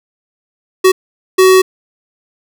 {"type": "tone bursts at uneven times", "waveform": "square", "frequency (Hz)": 375, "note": "F#4", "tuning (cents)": 23, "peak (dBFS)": -5, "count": 2, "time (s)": [[0.84, 0.92], [1.38, 1.62]], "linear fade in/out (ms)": 10, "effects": []}